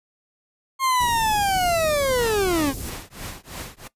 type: linear sweep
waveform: 40% pulse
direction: down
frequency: 1076 to 257.2 Hz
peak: -18 dBFS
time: 0.79-2.74 s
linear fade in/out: 50 ms
type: band-stop noise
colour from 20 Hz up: pink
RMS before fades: -32 dBFS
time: 1-2.9 s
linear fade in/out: 5 ms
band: 360 to 6600 Hz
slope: 12 dB/octave
type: noise with tremolo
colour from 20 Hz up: pink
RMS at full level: -32 dBFS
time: 2.18-3.88 s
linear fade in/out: 10 ms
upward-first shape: triangle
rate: 3 Hz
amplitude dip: 100%
effects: noise-tail reverb RT60 0.1 s tail -18 dB re dry + resampled to 32000 Hz